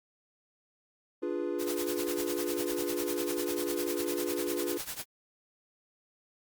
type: chord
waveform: triangle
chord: D diminished seventh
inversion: none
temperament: equal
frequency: 293.7 / 349.2 / 415.3 / 493.9 Hz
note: D4 / F4 / Ab4 / Cb5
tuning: 0 / 0 / 0 / 0 cents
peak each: -35 / -32 / -35 / -36 dBFS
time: 1.22-4.78 s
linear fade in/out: 10 ms
type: noise with tremolo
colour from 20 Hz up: white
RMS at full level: -35 dBFS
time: 1.58-5.05 s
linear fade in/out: 50 ms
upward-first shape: triangle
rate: 10 Hz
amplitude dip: 90%
effects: Opus 48 kbps